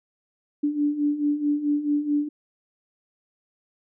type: beating tone pair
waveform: sine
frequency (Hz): 289.6 / 294.2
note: D4 / D4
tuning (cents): -24 / +3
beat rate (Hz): 4.6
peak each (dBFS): -27 / -22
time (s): 0.63-2.29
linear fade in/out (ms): 10
effects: none